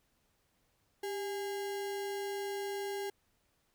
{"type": "tone with sample-and-hold", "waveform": "sine", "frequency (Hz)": 396.1, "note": "G4", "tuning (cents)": 18, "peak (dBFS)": -35, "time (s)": [1.03, 3.1], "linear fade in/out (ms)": 5, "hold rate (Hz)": 1225, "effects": ["pink hiss -75 dBFS RMS until 3.74 s"]}